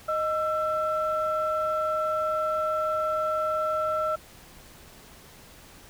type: tone pair together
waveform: sine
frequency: 622.3 / 1337 Hz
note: D#5 / E6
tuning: 0 / +24 cents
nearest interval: octave + minor second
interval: 1324 cents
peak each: -26 dBFS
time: 0.08-4.16 s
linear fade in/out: 10 ms
effects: tanh soft clip ceiling -17 dBFS + pink hiss -50 dBFS RMS until 5.89 s